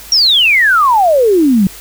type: exponential sweep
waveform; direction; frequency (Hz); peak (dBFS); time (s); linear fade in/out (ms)
sine; down; 5700 to 182.4; -6; 0.12-1.67; 2
effects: added 50 Hz sine -40 dBFS peak until 1.8 s + white hiss -33 dBFS RMS until 1.8 s